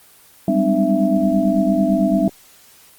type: tone cluster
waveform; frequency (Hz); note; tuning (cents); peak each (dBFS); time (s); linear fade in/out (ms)
sine; 193.1 / 202.1 / 257.6 / 302.7 / 665; G3 / G#3 / C4 / D#4 / E5; -26 / -47 / -27 / -48 / +15; -20; 0.48-2.28; 2
effects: white hiss -48 dBFS RMS until 2.98 s + Opus 24 kbps